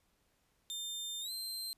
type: tone with pitch glide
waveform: sawtooth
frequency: 3600 to 4135 Hz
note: A7 to C8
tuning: +39 to -21 cents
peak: -36 dBFS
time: 0.7-1.73 s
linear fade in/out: 0 ms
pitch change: +240 cents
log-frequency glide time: 1.21-1.32 s
effects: pink hiss -75 dBFS RMS until 1.77 s + resampled to 32000 Hz